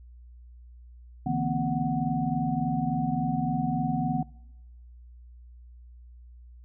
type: tone cluster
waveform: sine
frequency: 144.1 / 163.8 / 232.6 / 256.1 / 741 Hz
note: D3 / E3 / A#3 / C4 / F#5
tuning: -33 / -11 / -4 / -37 / +2 cents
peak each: -31 dBFS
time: 1.26-4.23 s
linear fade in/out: 5 ms
effects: noise-tail reverb RT60 1.0 s tail -23 dB re dry + added 60 Hz sine -46 dBFS peak until 6.64 s